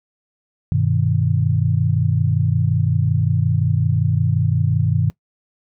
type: chord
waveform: sine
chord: G augmented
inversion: none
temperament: equal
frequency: 98 / 123.47 / 155.56 Hz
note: G2 / B2 / D#3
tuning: 0 / 0 / 0 cents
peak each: -19 dBFS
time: 0.72-5.1 s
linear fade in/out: 0 ms
effects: noise-tail reverb RT60 0.1 s tail -21 dB re dry